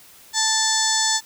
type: harmonic tone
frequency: 880 Hz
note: A5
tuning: in tune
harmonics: 1 / 2 / 4 / 5 / 6 / 7 / 8 / 9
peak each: -26 / -26 / -26 / -26 / -26 / -26 / -26 / -26 dBFS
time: 0.33-1.21 s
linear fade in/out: 50 ms
effects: white hiss -48 dBFS RMS until 1.25 s